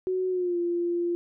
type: tone with pitch glide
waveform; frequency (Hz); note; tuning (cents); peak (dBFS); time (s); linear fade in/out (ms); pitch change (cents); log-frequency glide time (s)
sine; 371.1 to 346.2; F#4 to F4; +5 to -15; -24; 0.07-1.15; 0; -120; 0.29-0.58
effects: none